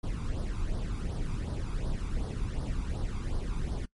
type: noise with flanger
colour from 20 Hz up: brown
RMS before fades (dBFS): -32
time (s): 0.03-3.86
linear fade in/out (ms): 10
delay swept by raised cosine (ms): 0.2 to 0.86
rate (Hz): 2.7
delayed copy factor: +0.7
effects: noise-tail reverb RT60 0.1 s tail -22 dB re dry + MP3 48 kbps